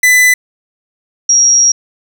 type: tone pair in turn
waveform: 45% pulse / sine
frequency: 2000 / 5657 Hz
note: B6 / F8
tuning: +21 / +21 cents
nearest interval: octave + tritone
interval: 1800 cents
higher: second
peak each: -5 dBFS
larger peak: neither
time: 0.03-0.34 / 1.29-1.72 s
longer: second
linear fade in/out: 5 ms
effects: none